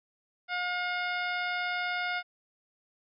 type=harmonic tone with a mistuned harmonic; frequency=716 Hz; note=F5; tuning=43 cents sharp; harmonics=1 / 2 / 3 / 4 / 5 / 6 / 7; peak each=-35 / -33 / -35 / -43 / -42 / -49 / -48 dBFS; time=0.48-2.23 s; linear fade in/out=50 ms; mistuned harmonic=6; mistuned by=+64 cents; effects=none